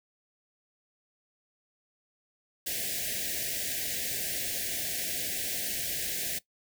white band-stop noise, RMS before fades -33 dBFS, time 2.66-6.39 s, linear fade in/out 10 ms, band 740 to 1600 Hz, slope 96 dB/octave, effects noise-tail reverb RT60 0.1 s tail -18 dB re dry

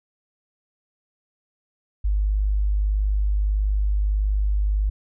sine tone, 50.8 Hz, G#1, 38 cents flat, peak -18 dBFS, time 2.04-4.9 s, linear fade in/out 10 ms, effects none

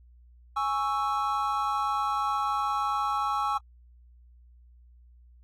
triangle chord, C# minor, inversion second, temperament equal, 830.6 / 1108.7 / 1318.5 Hz, G#5 / C#6 / E6, 0 / 0 / 0 cents, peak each -28 dBFS, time 0.56-3.58 s, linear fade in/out 10 ms, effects added 60 Hz sine -52 dBFS peak until 5.43 s + AAC 48 kbps

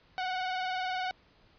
sawtooth tone with vibrato, 740 Hz, F#5, in tune, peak -27 dBFS, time 0.18-1.11 s, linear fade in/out 0 ms, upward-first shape sine, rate 20 Hz, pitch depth 40 cents each way, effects pink hiss -63 dBFS RMS until 1.58 s + resampled to 11025 Hz

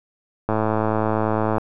click train, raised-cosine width 1 ms, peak -7 dBFS, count 120, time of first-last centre 0.49-1.582 s, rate 109 Hz, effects none

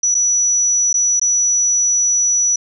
sine tone with dropouts, 5900 Hz, F#8, 6 cents flat, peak -12 dBFS, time 0.03-2.56 s, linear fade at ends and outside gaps 5 ms, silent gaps 0.145-0.149 / 0.93-0.94 / 1.197-1.214 s, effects none

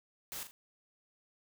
white noise with echo, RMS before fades -42 dBFS, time 0.32-0.43 s, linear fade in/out 0 ms, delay 40 ms, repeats 2, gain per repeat -8 dB, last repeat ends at 0.51 s, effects none

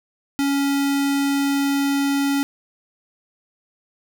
square tone with notch filter, 279.3 Hz, C#4, 13 cents sharp, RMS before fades -20 dBFS, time 0.39-2.43 s, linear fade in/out 0 ms, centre 610 Hz, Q 1.3, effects 9-bit

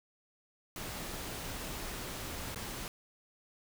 pink noise with dropouts, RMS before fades -41 dBFS, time 0.76-2.88 s, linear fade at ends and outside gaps 1 ms, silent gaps 2.546-2.559 s, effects none

